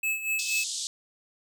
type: tone with tremolo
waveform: square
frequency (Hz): 2600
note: E7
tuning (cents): -24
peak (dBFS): -25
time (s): 0.03-0.64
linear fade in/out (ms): 5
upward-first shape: sine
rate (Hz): 4.2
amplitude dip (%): 70
type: band-pass noise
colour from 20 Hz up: white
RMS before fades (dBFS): -33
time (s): 0.39-0.87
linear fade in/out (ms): 0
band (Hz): 3400 to 8400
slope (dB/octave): 48
effects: none